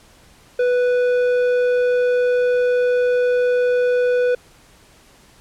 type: tone with low-pass filter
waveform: square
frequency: 493.9 Hz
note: B4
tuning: in tune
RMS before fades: -17 dBFS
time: 0.59-4.35 s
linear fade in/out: 5 ms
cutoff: 1700 Hz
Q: 0.53
effects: pink hiss -50 dBFS RMS until 5.4 s + low-pass 11000 Hz 12 dB/octave